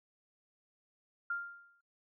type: tone with exponential decay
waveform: sine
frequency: 1396.9 Hz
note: F6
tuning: in tune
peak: -31 dBFS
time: 1.3-1.81 s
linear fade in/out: 5 ms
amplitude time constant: 110 ms
effects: noise-tail reverb RT60 0.1 s tail -24 dB re dry